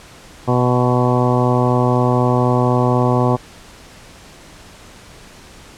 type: harmonic tone with a mistuned harmonic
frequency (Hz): 124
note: B2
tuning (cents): +7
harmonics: 1 / 2 / 3 / 4 / 5 / 6 / 7 / 8 / 9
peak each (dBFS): -16 / -19 / -21 / -22 / -23 / -24 / -24 / -25 / -26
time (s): 0.47-3.37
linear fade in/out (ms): 20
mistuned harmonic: 8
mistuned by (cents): +21
effects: pink hiss -41 dBFS RMS until 5.77 s + low-pass 9000 Hz 12 dB/octave